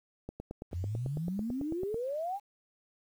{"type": "click train", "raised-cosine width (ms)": 2, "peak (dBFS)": -26, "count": 16, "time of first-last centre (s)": [0.29, 1.944], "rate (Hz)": 9.07}
{"type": "exponential sweep", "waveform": "sine", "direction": "up", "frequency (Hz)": [80.3, 836], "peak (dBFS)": -32, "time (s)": [0.71, 2.4], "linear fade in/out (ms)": 50}
{"effects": ["10-bit"]}